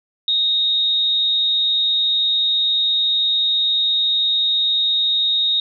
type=tone with amplitude modulation; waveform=sine; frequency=3731 Hz; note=A#7; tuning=1 cent sharp; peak=-13 dBFS; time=0.28-5.6 s; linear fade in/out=2 ms; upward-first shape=sine; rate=200 Hz; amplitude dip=40%; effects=none